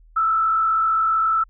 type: tone with frequency modulation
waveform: sine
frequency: 1318.5 Hz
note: E6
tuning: in tune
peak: -16 dBFS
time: 0.16-1.44 s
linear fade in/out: 10 ms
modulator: 47.3 Hz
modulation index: 0.55
effects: added 40 Hz sine -47 dBFS peak until 1.49 s